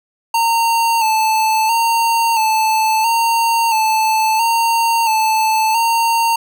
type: tone with vibrato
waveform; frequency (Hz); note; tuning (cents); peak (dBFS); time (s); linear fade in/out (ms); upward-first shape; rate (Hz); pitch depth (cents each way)
square; 898; A5; +35; -13; 0.34-6.36; 5; square; 0.74; 42
effects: none